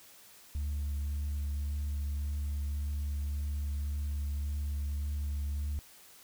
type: tone with vibrato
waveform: sine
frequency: 72.3 Hz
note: D2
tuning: 27 cents flat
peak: -29 dBFS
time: 0.55-5.79 s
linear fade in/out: 0 ms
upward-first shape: triangle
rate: 1.8 Hz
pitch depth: 15 cents each way
effects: tanh soft clip ceiling -30 dBFS + white hiss -56 dBFS RMS until 6.23 s